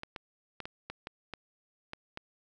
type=clicks; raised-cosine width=0.3 ms; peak=-23 dBFS; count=9; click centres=0.034 / 0.162 / 0.603 / 0.655 / 0.9 / 1.071 / 1.337 / 1.934 / 2.174 s; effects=none